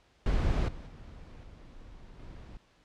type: noise with level steps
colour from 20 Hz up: brown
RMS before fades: -27 / -43 / -47 / -50 / -46 dBFS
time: 0.26-2.57 s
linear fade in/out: 2 ms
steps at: 0.68 / 0.86 / 1.43 / 2.19 s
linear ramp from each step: 5 ms
effects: pink hiss -65 dBFS RMS until 2.84 s + low-pass 5000 Hz 12 dB/octave